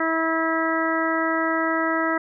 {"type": "harmonic tone", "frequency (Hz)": 324.5, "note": "E4", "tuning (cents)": -27, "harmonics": [1, 2, 3, 4, 5, 6], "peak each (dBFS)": [-25, -27, -30, -26, -29, -28], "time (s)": [0, 2.18], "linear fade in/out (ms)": 5, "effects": []}